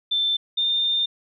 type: tone pair in turn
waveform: sine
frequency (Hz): 3549 / 3613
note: A7 / A7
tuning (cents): +14 / +45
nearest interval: unison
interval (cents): 31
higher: second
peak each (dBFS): -19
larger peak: neither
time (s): 0.11-0.37 / 0.57-1.06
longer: second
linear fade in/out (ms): 10
effects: none